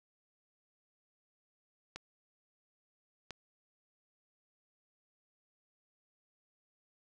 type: clicks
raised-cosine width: 0.2 ms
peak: -25 dBFS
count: 2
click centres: 1.96 / 3.307 s
effects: none